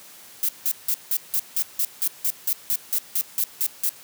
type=noise bursts; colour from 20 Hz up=violet; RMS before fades=-22 dBFS; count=16; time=0.43-3.892 s; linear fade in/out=0 ms; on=57 ms; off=170 ms; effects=white hiss -46 dBFS RMS until 4.03 s + high-pass 100 Hz 12 dB/octave